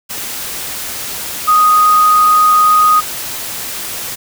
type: tone in noise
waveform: sine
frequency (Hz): 1244.5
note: D#6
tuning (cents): 0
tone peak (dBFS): -6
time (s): 1.47-3.01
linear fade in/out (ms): 20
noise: white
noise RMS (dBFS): -23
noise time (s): 0.09-4.16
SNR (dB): +14
effects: none